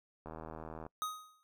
click train, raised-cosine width 1 ms, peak -31 dBFS, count 49, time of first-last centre 0.26-0.865 s, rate 79.4 Hz
square tone with exponential decay, 1253 Hz, D#6, 12 cents sharp, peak -33 dBFS, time 1.02-1.43 s, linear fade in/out 0 ms, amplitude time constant 88 ms
effects noise-tail reverb RT60 0.1 s tail -25 dB re dry

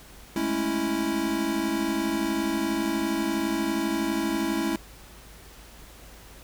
square chord, A major seventh, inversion third, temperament equal, 207.7 / 220 / 277.2 / 329.6 Hz, G#3 / A3 / C#4 / E4, 0 / 0 / 0 / 0 cents, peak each -34 / -34 / -31 / -28 dBFS, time 0.36-4.76 s, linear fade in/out 2 ms, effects added 52 Hz sine -49 dBFS peak until 6.43 s + pink hiss -49 dBFS RMS until 6.43 s

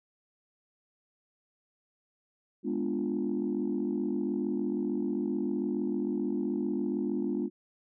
sine chord, G# diminished seventh, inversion none, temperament equal, 207.7 / 246.9 / 293.7 / 349.2 Hz, G#3 / B3 / D4 / F4, 0 / 0 / 0 / 0 cents, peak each -33 dBFS, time 2.63-7.5 s, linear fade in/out 50 ms, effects tanh soft clip ceiling -21 dBFS

